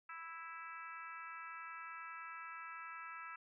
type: harmonic tone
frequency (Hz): 329.6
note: E4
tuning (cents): 0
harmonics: 3 / 4 / 5 / 6 / 7 / 8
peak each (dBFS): -56 / -49 / -54 / -57 / -58 / -57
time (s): 0.09-3.36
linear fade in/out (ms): 5
effects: none